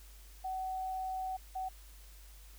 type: tone bursts at uneven times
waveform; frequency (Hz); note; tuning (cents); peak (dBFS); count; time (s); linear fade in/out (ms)
sine; 753; F#5; +30; -35; 2; 0.44-1.37 / 1.55-1.69; 10
effects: added 50 Hz sine -52 dBFS peak until 2.58 s + white hiss -60 dBFS RMS until 2.58 s